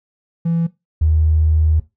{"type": "tone pair in turn", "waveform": "triangle", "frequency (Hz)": [167.3, 78.64], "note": ["E3", "D#2"], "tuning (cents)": [26, 19], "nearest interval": "octave + minor second", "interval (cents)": 1307, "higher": "first", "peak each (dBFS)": [-12, -7], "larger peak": "second", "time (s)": [[0.45, 0.67], [1.01, 1.8]], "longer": "second", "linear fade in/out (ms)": 10, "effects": ["noise-tail reverb RT60 0.2 s tail -19 dB re dry", "tanh soft clip ceiling -9 dBFS"]}